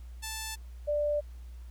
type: tone pair in turn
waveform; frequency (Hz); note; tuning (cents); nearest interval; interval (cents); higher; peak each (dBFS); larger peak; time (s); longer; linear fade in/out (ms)
5% pulse / sine; 880 / 589.7; A5 / D5; 0 / +7; perfect fifth; 693; first; -24 / -26; first; 0.22-0.56 / 0.87-1.21; neither; 20
effects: added 60 Hz sine -42 dBFS peak until 1.7 s + pink hiss -64 dBFS RMS until 1.7 s